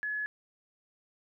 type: tone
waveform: sine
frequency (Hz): 1700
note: G#6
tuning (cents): +40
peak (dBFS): -31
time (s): 0.03-0.26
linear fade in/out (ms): 0
effects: none